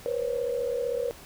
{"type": "tone cluster", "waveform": "sine", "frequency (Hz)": [480.9, 517, 554], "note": ["B4", "C5", "C#5"], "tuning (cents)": [-46, -21, -1], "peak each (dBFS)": [-28, -33, -33], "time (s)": [0.06, 1.11], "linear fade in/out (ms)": 0, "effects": ["pink hiss -48 dBFS RMS until 1.25 s"]}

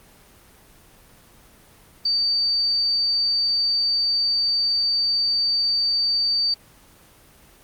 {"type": "tone", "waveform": "sine", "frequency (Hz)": 4609, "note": "D8", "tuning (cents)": -33, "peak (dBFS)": -18, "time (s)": [2.05, 6.54], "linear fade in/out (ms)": 5, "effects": ["pink hiss -51 dBFS RMS until 7.63 s", "Opus 24 kbps"]}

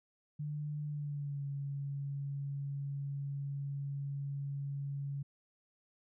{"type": "tone with pitch glide", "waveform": "sine", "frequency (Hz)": [148.6, 140.26], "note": ["D3", "C#3"], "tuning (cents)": [21, 21], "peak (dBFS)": -36, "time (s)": [0.39, 5.23], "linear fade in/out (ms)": 10, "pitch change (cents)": -100, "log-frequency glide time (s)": [0.86, 1.45], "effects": []}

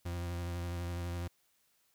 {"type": "tone with vibrato", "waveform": "40% pulse", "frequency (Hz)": 86.9, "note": "F2", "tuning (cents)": -8, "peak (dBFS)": -35, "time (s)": [0.05, 1.28], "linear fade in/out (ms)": 10, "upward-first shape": "sine", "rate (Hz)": 12, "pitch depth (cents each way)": 24, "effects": ["white hiss -73 dBFS RMS until 1.94 s"]}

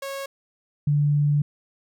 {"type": "tone pair in turn", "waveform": ["sawtooth", "sine"], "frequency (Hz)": [549, 146.21], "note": ["C#5", "D3"], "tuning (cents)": [-17, -7], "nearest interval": "octave + major seventh", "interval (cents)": 2290, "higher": "first", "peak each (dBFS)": [-26, -17], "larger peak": "second", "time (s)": [[0.02, 0.26], [0.87, 1.42]], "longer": "second", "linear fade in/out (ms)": 5, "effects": []}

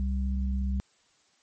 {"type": "tone pair together", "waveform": "sine", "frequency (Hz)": [65.9, 196.23], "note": ["C2", "G3"], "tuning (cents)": [13, 2], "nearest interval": "octave + perfect fifth", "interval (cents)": 1889, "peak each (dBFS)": [-26, -33], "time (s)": [0, 0.8], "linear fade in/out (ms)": 0, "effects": ["white hiss -66 dBFS RMS until 1.42 s", "MP3 32 kbps"]}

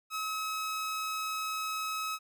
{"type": "tone", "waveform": "sawtooth", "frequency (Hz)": 1282, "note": "E6", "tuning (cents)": -49, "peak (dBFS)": -29, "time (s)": [0.1, 2.19], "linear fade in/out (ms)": 50, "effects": []}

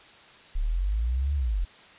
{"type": "linear two-way sweep", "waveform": "sine", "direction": "up then down", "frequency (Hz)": [32.69, 73.42, 38.73], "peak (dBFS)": -23, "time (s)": [0.55, 1.65], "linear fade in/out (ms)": 10, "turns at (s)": 1.35, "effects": ["white hiss -51 dBFS RMS until 1.98 s", "resampled to 8000 Hz"]}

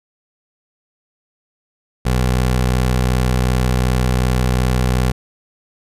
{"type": "tone", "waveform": "20% pulse", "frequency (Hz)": 62.7, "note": "B1", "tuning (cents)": 27, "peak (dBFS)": -9, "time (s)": [2.05, 5.12], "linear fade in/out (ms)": 10, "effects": ["resampled to 32000 Hz"]}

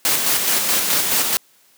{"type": "noise with tremolo", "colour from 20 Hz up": "white", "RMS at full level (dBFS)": -17, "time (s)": [0.05, 1.37], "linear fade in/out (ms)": 0, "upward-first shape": "square", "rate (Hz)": 4.7, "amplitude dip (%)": 35, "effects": ["white hiss -55 dBFS RMS until 1.77 s", "high-pass 150 Hz 12 dB/octave"]}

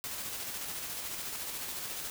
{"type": "noise with tremolo", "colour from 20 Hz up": "white", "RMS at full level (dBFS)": -38, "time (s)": [0.04, 2.1], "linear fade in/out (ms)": 0, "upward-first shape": "square", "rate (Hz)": 14, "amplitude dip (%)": 25, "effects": []}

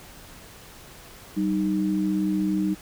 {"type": "tone pair together", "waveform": "sine", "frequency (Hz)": [192.63, 308.8], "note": ["G3", "D#4"], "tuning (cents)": [-30, -13], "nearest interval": "minor sixth", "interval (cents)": 817, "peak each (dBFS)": -24, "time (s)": [1.36, 2.75], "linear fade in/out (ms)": 20, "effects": ["pink hiss -46 dBFS RMS until 2.81 s"]}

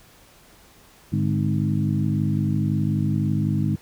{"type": "harmonic tone with a mistuned harmonic", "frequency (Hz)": 51.91, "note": "G#1", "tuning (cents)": 0, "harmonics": [2, 3, 4, 5, 6], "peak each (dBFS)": [-25, -23, -25, -31, -30], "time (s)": [1.12, 3.76], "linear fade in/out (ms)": 10, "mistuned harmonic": 3, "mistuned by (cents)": -72, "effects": ["pink hiss -52 dBFS RMS until 3.81 s"]}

